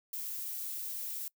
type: noise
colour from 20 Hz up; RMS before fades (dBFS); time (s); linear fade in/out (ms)
violet; -39; 0.13-1.28; 2
effects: noise-tail reverb RT60 0.1 s tail -24 dB re dry